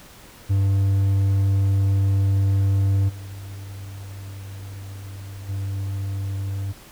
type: tone with level steps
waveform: triangle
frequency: 98 Hz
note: G2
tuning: in tune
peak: -14 / -31 / -22 dBFS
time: 0.49-6.73 s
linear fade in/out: 20 ms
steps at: 3.08 / 5.48 s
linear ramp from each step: 20 ms
effects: pink hiss -46 dBFS RMS until 6.91 s